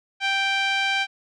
5% pulse tone with low-pass filter, 784 Hz, G5, in tune, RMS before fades -23 dBFS, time 0.2-1.07 s, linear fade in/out 50 ms, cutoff 2600 Hz, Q 1.4, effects none

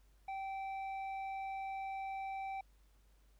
square tone with low-pass filter, 776 Hz, G5, 18 cents flat, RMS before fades -42 dBFS, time 0.28-2.61 s, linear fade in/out 5 ms, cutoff 1700 Hz, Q 7.6, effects added 50 Hz sine -64 dBFS peak until 3.39 s + pink hiss -75 dBFS RMS until 3.39 s

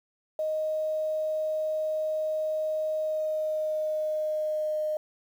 sine tone with pitch glide, 622.3 to 613.7 Hz, D#5 to D#5, 0 to -24 cents, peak -26 dBFS, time 0.39-4.97 s, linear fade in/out 2 ms, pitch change -24 cents, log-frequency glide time 2.98-4.81 s, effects 9-bit

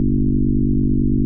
sine tone with frequency modulation, 129.8 Hz, C3, 13 cents flat, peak -13 dBFS, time 0-1.25 s, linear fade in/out 0 ms, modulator 49.1 Hz, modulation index 3.5, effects none

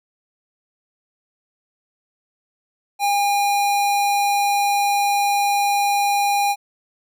square tone, 810 Hz, G#5, 43 cents flat, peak -17 dBFS, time 2.99-6.56 s, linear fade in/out 50 ms, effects none

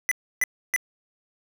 square tone bursts, 1998 Hz, B6, 20 cents sharp, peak -20 dBFS, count 3, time 0.09-0.762 s, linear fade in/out 0 ms, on 24 ms, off 300 ms, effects none

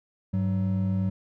triangle tone pair together, 99.8 / 188.4 Hz, G2 / F#3, +32 / +32 cents, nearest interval major seventh, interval 1100 cents, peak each -24 dBFS, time 0.33-1.1 s, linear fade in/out 10 ms, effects none

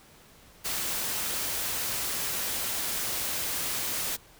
white noise, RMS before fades -31 dBFS, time 0.64-4.17 s, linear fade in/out 20 ms, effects pink hiss -55 dBFS RMS until 4.39 s

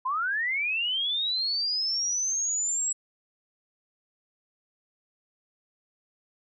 sine linear sweep, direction up, 987.8 to 7750 Hz, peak -25 dBFS, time 0.05-2.93 s, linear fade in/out 10 ms, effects none

